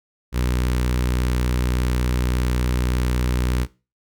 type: tone with notch filter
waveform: sawtooth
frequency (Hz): 61.74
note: B1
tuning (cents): 0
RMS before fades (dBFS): -21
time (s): 0.32-3.67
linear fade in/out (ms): 50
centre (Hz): 710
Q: 1.7
effects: noise-tail reverb RT60 0.3 s tail -19 dB re dry